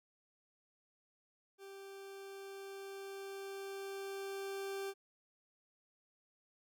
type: tone with level ramp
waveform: 40% pulse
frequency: 392 Hz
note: G4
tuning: in tune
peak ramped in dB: -49 to -38 dBFS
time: 1.58-4.94 s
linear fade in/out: 50 ms
effects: none